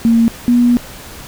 sine tone pair in turn, 230 / 241.8 Hz, A#3 / B3, -23 / -36 cents, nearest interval minor second, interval 87 cents, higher second, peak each -7 dBFS, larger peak neither, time 0.05-0.28 / 0.48-0.77 s, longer second, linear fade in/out 0 ms, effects pink hiss -33 dBFS RMS until 1.27 s

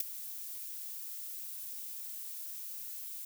violet noise with ADSR envelope, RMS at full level -28 dBFS, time 0-3.25 s, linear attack 4 ms, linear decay 10 ms, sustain -15 dB, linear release 5 ms, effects none

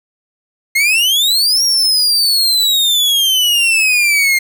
40% pulse exponential two-way sweep, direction up then down, 2106 to 5650 to 2106 Hz, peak -9 dBFS, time 0.75-4.39 s, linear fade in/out 10 ms, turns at 1.63 s, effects none

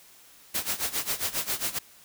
white noise with tremolo, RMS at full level -27 dBFS, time 0.54-1.79 s, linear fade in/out 10 ms, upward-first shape sine, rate 7.4 Hz, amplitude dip 85%, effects white hiss -54 dBFS RMS until 2.04 s

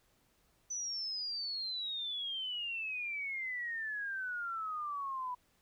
sine exponential sweep, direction down, 6030 to 982 Hz, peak -36 dBFS, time 0.7-5.35 s, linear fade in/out 10 ms, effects pink hiss -72 dBFS RMS until 5.61 s

